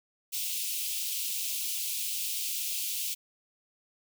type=high-pass noise; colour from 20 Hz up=white; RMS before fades=-33 dBFS; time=0.32-3.15 s; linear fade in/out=20 ms; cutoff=2500 Hz; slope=48 dB/octave; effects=none